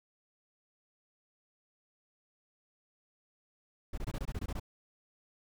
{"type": "noise bursts", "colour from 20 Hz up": "brown", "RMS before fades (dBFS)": -36, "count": 10, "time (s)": [3.93, 4.598], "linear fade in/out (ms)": 5, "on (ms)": 47, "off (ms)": 22, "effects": []}